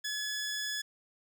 15% pulse tone, 1703 Hz, G#6, 43 cents sharp, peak -27 dBFS, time 0.04-0.82 s, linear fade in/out 10 ms, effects none

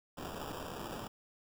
violet noise with sample-and-hold, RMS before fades -43 dBFS, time 0.17-1.08 s, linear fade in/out 10 ms, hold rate 2100 Hz, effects none

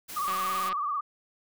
white noise, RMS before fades -40 dBFS, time 0.08-0.7 s, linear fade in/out 20 ms
sine tone with vibrato, 1174.7 Hz, D6, in tune, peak -27 dBFS, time 0.16-1.01 s, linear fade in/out 10 ms, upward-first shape sine, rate 18 Hz, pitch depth 90 cents each way
click train, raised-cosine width 0.3 ms, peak -22 dBFS, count 85, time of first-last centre 0.28-0.727 s, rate 188 Hz
effects none

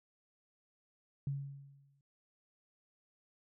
sine tone with exponential decay, 139.4 Hz, C#3, 10 cents sharp, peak -32 dBFS, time 1.27-2.01 s, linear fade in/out 2 ms, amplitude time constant 160 ms, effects none

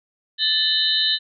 sine tone cluster, 1757 / 3023 / 3699 / 4005 / 4171 Hz, A6 / F#7 / A#7 / B7 / C8, -3 / +36 / -14 / +23 / -6 cents, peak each -27 / -24 / -21 / -22 / -28 dBFS, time 0.38-1.19 s, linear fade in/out 50 ms, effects none

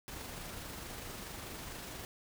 pink noise with amplitude modulation, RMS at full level -44 dBFS, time 0.08-2.05 s, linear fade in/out 0 ms, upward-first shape sine, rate 24.6 Hz, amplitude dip 25%, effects none

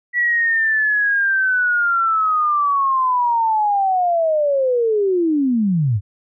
sine linear sweep, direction down, 1951 to 91.3 Hz, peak -14 dBFS, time 0.13-6.01 s, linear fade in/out 50 ms, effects none

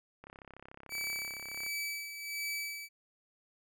click train, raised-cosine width 0.5 ms, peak -34 dBFS, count 49, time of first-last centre 0.24-1.664 s, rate 33.7 Hz
sawtooth tone with tremolo, 2300 Hz, D7, 37 cents flat, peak -31 dBFS, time 0.89-2.89 s, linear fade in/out 50 ms, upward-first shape sine, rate 1.4 Hz, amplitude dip 60%
effects none

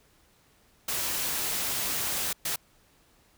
white noise bursts at uneven times, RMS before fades -30 dBFS, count 2, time 0.88-2.33 / 2.45-2.56 s, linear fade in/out 5 ms, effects pink hiss -63 dBFS RMS until 3.37 s

